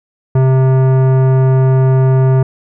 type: tone with tanh clipping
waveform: sine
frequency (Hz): 131.3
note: C3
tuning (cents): +6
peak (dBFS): -9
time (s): 0.35-2.43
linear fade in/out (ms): 5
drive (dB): 16
effects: none